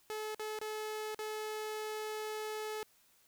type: tone with dropouts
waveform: sawtooth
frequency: 430.2 Hz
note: A4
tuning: 39 cents flat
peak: -34 dBFS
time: 0.1-2.83 s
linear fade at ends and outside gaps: 0 ms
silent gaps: 0.346-0.396 / 0.589-0.614 / 1.146-1.191 s
effects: white hiss -68 dBFS RMS until 3.27 s